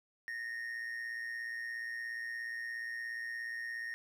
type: tone with amplitude modulation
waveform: triangle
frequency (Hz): 1848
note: A#6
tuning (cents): -16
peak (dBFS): -34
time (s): 0.28-3.94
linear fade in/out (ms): 0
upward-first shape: sine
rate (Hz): 117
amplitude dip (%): 55
effects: none